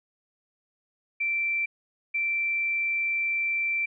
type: tone pair in turn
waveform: sine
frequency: 2344 / 2344 Hz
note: D7 / D7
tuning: -4 / -4 cents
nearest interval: unison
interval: 0 cents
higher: neither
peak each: -24 dBFS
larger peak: neither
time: 1.2-1.66 / 2.14-3.86 s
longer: second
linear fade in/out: 10 ms
effects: none